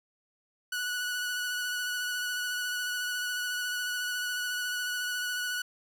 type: tone with vibrato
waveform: sawtooth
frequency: 1474 Hz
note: F#6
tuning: 7 cents flat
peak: -27 dBFS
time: 0.72-5.62 s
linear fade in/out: 5 ms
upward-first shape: sine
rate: 14 Hz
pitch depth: 18 cents each way
effects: none